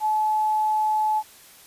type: tone with quantisation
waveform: sine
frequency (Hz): 860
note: A5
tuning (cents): -40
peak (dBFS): -19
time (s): 0-1.23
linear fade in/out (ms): 50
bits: 8
effects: white hiss -49 dBFS RMS until 1.66 s + resampled to 32000 Hz